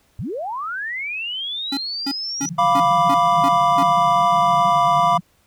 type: linear sweep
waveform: sine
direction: up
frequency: 78.4 to 5920 Hz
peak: -24 dBFS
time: 0.19-2.49 s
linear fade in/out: 0 ms
type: tone bursts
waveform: square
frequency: 277.2 Hz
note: C#4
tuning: in tune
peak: -22 dBFS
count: 7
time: 1.72-3.831 s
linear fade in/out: 5 ms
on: 53 ms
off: 290 ms
type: band-pass noise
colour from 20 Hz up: pink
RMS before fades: -32 dBFS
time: 2.4-5.21 s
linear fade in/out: 20 ms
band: 140 to 190 Hz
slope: 96 dB/octave
type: chord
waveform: triangle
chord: B diminished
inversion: second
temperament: equal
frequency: 698.5 / 987.8 / 1174.7 Hz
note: F5 / B5 / D6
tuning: 0 / 0 / 0 cents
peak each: -16 dBFS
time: 2.58-5.18 s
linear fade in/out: 10 ms
effects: pink hiss -60 dBFS RMS until 5.46 s